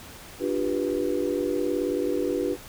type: chord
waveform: sine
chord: G dominant seventh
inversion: second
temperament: just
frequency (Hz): 294 / 352.8 / 392 / 490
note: D4 / F4 / G4 / B4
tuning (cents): +2 / +18 / 0 / -14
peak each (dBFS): -29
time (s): 0.39-2.57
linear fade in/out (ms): 50
effects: pink hiss -44 dBFS RMS until 2.68 s